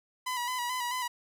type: tone with vibrato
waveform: sawtooth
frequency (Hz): 987.8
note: B5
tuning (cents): 0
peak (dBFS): -27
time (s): 0.26-1.08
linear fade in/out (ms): 10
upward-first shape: square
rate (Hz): 4.6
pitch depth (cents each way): 39
effects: none